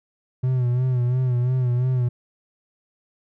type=tone with vibrato; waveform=triangle; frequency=125.4 Hz; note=B2; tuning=27 cents sharp; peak=-16 dBFS; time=0.43-2.09 s; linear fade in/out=10 ms; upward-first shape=sine; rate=2.9 Hz; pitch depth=57 cents each way; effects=none